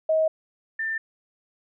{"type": "tone pair in turn", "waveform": "sine", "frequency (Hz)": [634, 1788.3], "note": ["D#5", "A6"], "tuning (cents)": [32, 28], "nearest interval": "octave + tritone", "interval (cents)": 1796, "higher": "second", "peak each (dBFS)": [-18, -25], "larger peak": "first", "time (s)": [[0.09, 0.28], [0.79, 0.98]], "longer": "neither", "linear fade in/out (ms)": 5, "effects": []}